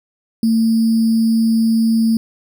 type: tone with sample-and-hold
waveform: sine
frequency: 225.5 Hz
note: A3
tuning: 43 cents sharp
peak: -11 dBFS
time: 0.43-2.17 s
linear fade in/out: 2 ms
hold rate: 4900 Hz
effects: none